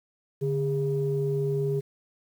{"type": "tone pair together", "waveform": "sine", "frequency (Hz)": [144, 407], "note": ["D3", "G#4"], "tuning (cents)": [-34, -35], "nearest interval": "octave + tritone", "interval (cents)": 1799, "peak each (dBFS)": -26, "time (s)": [0.41, 1.81], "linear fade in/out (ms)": 20, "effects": ["tanh soft clip ceiling -16 dBFS", "9-bit"]}